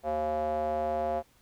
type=tone with band-pass filter; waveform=square; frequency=76.7 Hz; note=D#2; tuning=24 cents flat; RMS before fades=-30 dBFS; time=0.03-1.23 s; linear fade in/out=50 ms; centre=640 Hz; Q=7.8; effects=pink hiss -64 dBFS RMS until 1.41 s